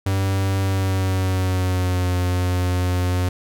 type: tone with pitch glide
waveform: 45% pulse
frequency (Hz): 96.6 to 90.13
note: G2 to F#2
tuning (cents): -25 to -45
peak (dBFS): -18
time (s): 0.06-3.29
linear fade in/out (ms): 5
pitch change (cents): -120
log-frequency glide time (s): 0.6-2.14
effects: none